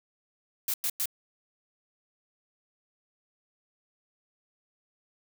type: noise bursts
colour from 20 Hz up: blue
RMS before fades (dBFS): -29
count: 3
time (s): 0.68-1.057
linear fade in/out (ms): 2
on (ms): 59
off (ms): 100
effects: none